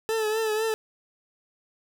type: tone with vibrato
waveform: 40% pulse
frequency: 436.9 Hz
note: A4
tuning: 12 cents flat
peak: -23 dBFS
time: 0.09-0.74 s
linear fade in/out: 0 ms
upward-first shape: triangle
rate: 4 Hz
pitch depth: 56 cents each way
effects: none